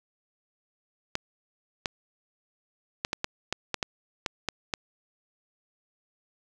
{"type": "clicks", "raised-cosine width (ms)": 0.2, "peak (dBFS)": -10, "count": 11, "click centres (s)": [1.154, 1.858, 3.049, 3.131, 3.244, 3.526, 3.743, 3.828, 4.262, 4.487, 4.738], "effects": []}